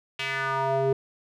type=tone with band-pass filter sweep; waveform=square; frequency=135.1 Hz; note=C#3; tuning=44 cents flat; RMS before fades=-26 dBFS; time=0.19-0.93 s; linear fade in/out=5 ms; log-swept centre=2800 to 420 Hz; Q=2.9; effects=none